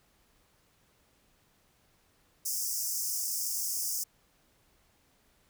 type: high-pass noise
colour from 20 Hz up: pink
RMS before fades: -33 dBFS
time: 2.45-4.04 s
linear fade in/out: 10 ms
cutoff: 5100 Hz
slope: 96 dB/octave
effects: pink hiss -68 dBFS RMS until 5.49 s